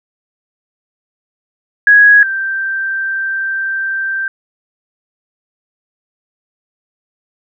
sine tone pair in turn, 1661.2 / 1568 Hz, G#6 / G6, 0 / 0 cents, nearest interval minor second, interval 100 cents, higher first, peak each -3 / -15 dBFS, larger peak first, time 1.87-2.23 / 2.23-4.28 s, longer second, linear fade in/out 2 ms, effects none

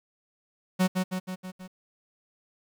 45% pulse tone with echo, 185 Hz, F#3, in tune, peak -20 dBFS, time 0.79-0.88 s, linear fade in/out 20 ms, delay 160 ms, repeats 5, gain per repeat -4 dB, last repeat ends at 1.68 s, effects 10-bit

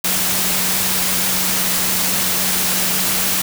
sine tone in noise, 185.5 Hz, F#3, 5 cents sharp, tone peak -29 dBFS, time 0.04-3.42 s, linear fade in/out 5 ms, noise white, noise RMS -18 dBFS, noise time 0.04-3.42 s, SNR -14 dB, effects none

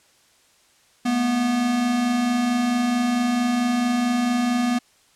square tone pair together, 219.1 / 243.6 Hz, A3 / B3, -7 / -24 cents, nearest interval major second, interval 183 cents, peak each -30 / -20 dBFS, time 1.05-4.79 s, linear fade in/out 10 ms, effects white hiss -58 dBFS RMS until 5.15 s + low-pass 9000 Hz 12 dB/octave

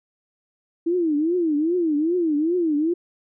sine tone with vibrato, 324.6 Hz, E4, 27 cents flat, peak -18 dBFS, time 0.86-2.94 s, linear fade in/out 10 ms, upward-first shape triangle, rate 2.5 Hz, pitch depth 220 cents each way, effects none

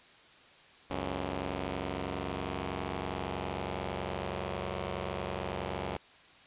5% pulse tone pair together, 69.3 / 92.44 Hz, C#2 / F#2, 0 / -1 cents, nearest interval perfect fourth, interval 499 cents, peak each -26 / -25 dBFS, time 0.9-5.97 s, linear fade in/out 5 ms, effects white hiss -57 dBFS RMS until 6.46 s + resampled to 8000 Hz

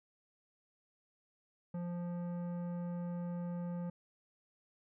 sine tone with tanh clipping, 174.61 Hz, F3, in tune, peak -39 dBFS, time 1.74-3.9 s, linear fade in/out 5 ms, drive 13 dB, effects none

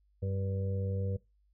harmonic tone, 97 Hz, G2, 18 cents flat, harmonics 1 / 2 / 4 / 5 / 6, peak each -31 / -42 / -49 / -40 / -51 dBFS, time 0.22-1.17 s, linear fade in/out 10 ms, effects noise-tail reverb RT60 0.2 s tail -19 dB re dry + added 50 Hz sine -66 dBFS peak until 1.53 s

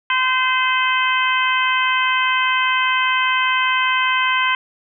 harmonic tone, 515 Hz, C5, 28 cents flat, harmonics 2 / 3 / 4 / 5 / 6, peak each -19 / -21 / -22 / -23 / -24 dBFS, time 0.1-4.55 s, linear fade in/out 2 ms, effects none

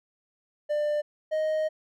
triangle tone pair in turn, 595 / 623.4 Hz, D5 / D#5, +22 / +3 cents, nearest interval minor second, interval 81 cents, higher second, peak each -22 dBFS, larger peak neither, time 0.69-1.02 / 1.31-1.69 s, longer second, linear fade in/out 20 ms, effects none

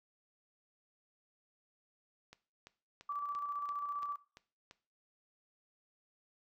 click train, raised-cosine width 0.2 ms, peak -35 dBFS, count 8, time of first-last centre 2.33-4.711 s, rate 2.94 Hz
sine tone with tremolo, 1159 Hz, D6, 23 cents flat, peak -35 dBFS, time 3.09-4.16 s, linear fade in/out 5 ms, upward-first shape square, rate 15 Hz, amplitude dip 35%
effects noise-tail reverb RT60 0.4 s tail -17 dB re dry

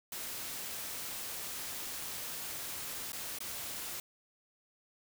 white noise with dropouts, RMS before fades -41 dBFS, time 0.12-4 s, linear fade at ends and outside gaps 2 ms, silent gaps 3.121-3.13 / 3.387-3.404 s, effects none

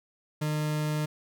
40% pulse tone, 151.9 Hz, D#3, 41 cents flat, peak -26 dBFS, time 0.41-1.06 s, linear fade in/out 10 ms, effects none

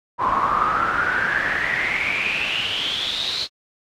brown noise with band-pass filter sweep, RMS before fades -22 dBFS, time 0.18-3.48 s, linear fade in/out 50 ms, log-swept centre 1000 to 4200 Hz, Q 9.6, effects AAC 64 kbps

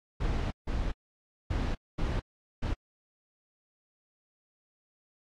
brown noise bursts at uneven times, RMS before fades -30 dBFS, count 5, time 0.2-0.51 / 0.67-0.92 / 1.5-1.75 / 1.98-2.2 / 2.62-2.74 s, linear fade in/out 10 ms, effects low-pass 5000 Hz 12 dB/octave + AAC 48 kbps

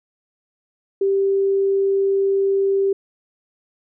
sine tone, 392 Hz, G4, in tune, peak -15 dBFS, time 1.01-2.93 s, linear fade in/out 5 ms, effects none

